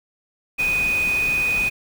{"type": "tone in noise", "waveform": "sine", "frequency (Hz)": 2489, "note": "D#7", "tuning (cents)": 0, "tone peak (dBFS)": -18, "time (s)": [0.58, 1.7], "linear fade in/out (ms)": 20, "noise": "pink", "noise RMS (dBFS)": -32, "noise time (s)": [0.58, 1.7], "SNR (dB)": 11, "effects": []}